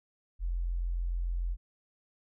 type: tone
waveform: sine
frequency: 43.41 Hz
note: F1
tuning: 10 cents flat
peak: -29 dBFS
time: 0.39-1.57 s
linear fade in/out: 50 ms
effects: none